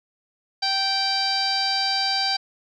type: tone with low-pass filter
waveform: sawtooth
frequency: 780 Hz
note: G5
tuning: 9 cents flat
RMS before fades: -23 dBFS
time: 0.62-2.37 s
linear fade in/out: 10 ms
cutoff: 4600 Hz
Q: 9.7
effects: none